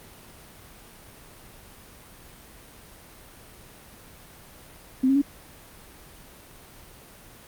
sine tone with pitch steps, 260 / 270.9 / 282.2 Hz, C4 / C#4 / C#4, -11 / -40 / +31 cents, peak -17 dBFS, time 5.03-5.219 s, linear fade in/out 10 ms, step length 63 ms, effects pink hiss -48 dBFS RMS until 7.47 s + Opus 32 kbps

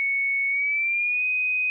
sine tone with pitch glide, 2217 to 2503 Hz, C#7 to D#7, 0 to +10 cents, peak -21 dBFS, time 0-1.7 s, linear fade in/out 0 ms, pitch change +210 cents, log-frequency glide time 0.49-1.24 s, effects none

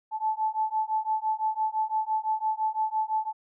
sine beating tone pair, 868 / 873.9 Hz, A5 / A5, -24 / -12 cents, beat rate 5.9 Hz, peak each -28 dBFS, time 0.11-3.33 s, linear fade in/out 50 ms, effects none

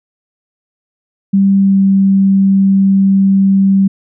sine tone with pitch glide, 196 to 194.53 Hz, G3 to G3, 0 to -13 cents, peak -6 dBFS, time 1.33-3.88 s, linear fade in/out 10 ms, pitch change -13 cents, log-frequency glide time 1.58-1.78 s, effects none

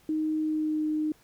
sine tone with pitch glide, 311.1 to 307.3 Hz, D#4 to D#4, 0 to -21 cents, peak -25 dBFS, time 0.09-1.12 s, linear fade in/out 2 ms, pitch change -21 cents, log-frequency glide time 0.38-0.85 s, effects pink hiss -61 dBFS RMS until 1.23 s

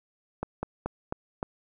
slowing click train, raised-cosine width 1 ms, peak -16 dBFS, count 5, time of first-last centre 0.43-1.429 s, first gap 200 ms, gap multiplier 1.15, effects none

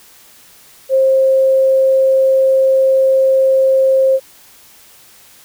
sine tone, 531 Hz, C5, 25 cents sharp, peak -8 dBFS, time 0.89-4.2 s, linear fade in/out 50 ms, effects white hiss -44 dBFS RMS until 5.44 s

